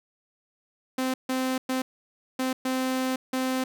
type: tone bursts at uneven times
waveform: sawtooth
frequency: 259.1 Hz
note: C4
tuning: 17 cents flat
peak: -21 dBFS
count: 6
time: 0.98-1.14 / 1.29-1.58 / 1.69-1.82 / 2.39-2.53 / 2.65-3.16 / 3.33-3.64 s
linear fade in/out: 5 ms
effects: none